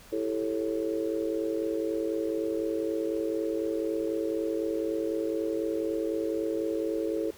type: chord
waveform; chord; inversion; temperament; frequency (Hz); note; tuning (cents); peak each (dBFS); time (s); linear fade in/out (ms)
sine; A dominant seventh; second; just; 330 / 396 / 440 / 550; E4 / G4 / A4 / C#5; +2 / +18 / 0 / -14; -31 / -37 / -31 / -35; 0.12-7.31; 10
effects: pink hiss -52 dBFS RMS until 7.37 s